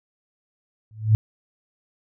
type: tone with exponential growth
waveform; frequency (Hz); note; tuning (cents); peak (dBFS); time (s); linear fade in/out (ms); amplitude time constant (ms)
sine; 108.8; A2; -19; -9; 0.91-1.15; 0; 52
effects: none